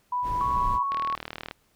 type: tone with tremolo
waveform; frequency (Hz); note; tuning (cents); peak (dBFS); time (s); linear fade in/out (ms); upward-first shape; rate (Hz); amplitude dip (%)
sine; 987.8; B5; 0; -24; 0.12-0.83; 5; sine; 4.7; 25
type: noise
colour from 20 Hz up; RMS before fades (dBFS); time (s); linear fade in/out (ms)
brown; -33; 0.22-0.8; 50
type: tone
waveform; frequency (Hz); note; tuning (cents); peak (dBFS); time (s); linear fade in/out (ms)
sine; 1108.7; C#6; 0; -25; 0.41-1.15; 0
type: click train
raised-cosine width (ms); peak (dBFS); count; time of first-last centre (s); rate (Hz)
0.3; -18; 24; 0.92-1.511; 38.9
effects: pink hiss -66 dBFS RMS until 1.75 s